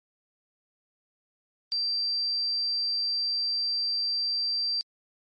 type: tone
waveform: sine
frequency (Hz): 4699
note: D8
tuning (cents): 0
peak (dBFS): -25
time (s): 1.72-4.81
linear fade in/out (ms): 0
effects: MP3 48 kbps